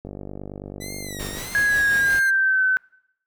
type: click train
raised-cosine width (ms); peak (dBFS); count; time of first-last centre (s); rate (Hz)
2; -21; 66; 0.05-1.371; 49.2
type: tone with vibrato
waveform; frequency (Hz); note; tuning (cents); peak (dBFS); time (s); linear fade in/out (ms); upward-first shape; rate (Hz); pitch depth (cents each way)
10% pulse; 1976; B6; 0; -25; 0.8-2.31; 20; sine; 1.6; 120
type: noise with tremolo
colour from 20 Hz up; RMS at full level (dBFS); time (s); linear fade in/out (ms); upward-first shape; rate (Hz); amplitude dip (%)
pink; -33; 1.19-2.2; 10; sine; 5.6; 40
type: tone with pitch glide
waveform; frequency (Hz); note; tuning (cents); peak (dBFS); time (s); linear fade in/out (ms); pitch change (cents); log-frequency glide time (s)
sine; 1661.2 to 1523.3; G#6 to F#6; 0 to +50; -16; 1.55-2.77; 0; -150; 1.78-2.64
effects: noise-tail reverb RT60 0.8 s tail -25 dB re dry